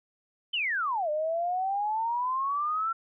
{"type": "exponential two-way sweep", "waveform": "sine", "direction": "down then up", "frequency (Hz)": [3136, 596, 1360], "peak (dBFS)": -26, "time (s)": [0.53, 2.93], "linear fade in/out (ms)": 10, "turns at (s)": 1.1, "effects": []}